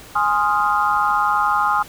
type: chord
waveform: sine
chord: F minor seventh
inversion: first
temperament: equal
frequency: 830.6 / 1046.5 / 1244.5 / 1396.9 Hz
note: Ab5 / C6 / Eb6 / F6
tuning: 0 / 0 / 0 / 0 cents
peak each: -20 / -22 / -19 / -23 dBFS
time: 0.15-1.83 s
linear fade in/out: 10 ms
effects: pink hiss -41 dBFS RMS until 1.88 s